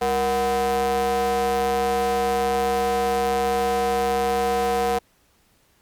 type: ring-modulated tone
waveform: square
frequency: 134.6 Hz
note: C3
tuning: 49 cents sharp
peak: -17 dBFS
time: 0.01-4.99 s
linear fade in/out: 10 ms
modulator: 606 Hz
effects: pink hiss -61 dBFS RMS until 5.81 s + MP3 96 kbps